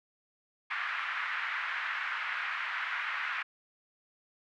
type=band-pass noise; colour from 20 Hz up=white; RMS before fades=-35 dBFS; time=0.7-3.43 s; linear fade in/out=10 ms; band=1200 to 2100 Hz; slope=24 dB/octave; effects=none